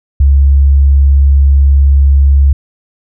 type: tone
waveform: sine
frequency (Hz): 69.3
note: C#2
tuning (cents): 0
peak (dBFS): -3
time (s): 0.2-2.53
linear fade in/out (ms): 5
effects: none